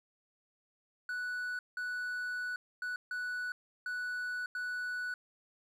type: tone bursts at uneven times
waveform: triangle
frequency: 1480 Hz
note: F#6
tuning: in tune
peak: -33 dBFS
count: 6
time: 1.09-1.59 / 1.77-2.56 / 2.82-2.96 / 3.11-3.52 / 3.86-4.46 / 4.55-5.14 s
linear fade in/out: 2 ms
effects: none